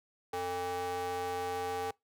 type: ring-modulated tone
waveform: square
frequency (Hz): 177.8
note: F3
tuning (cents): +31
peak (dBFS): -31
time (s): 0.33-1.91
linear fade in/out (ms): 5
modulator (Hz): 624
effects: noise-tail reverb RT60 0.2 s tail -25 dB re dry + high-pass 100 Hz 12 dB/octave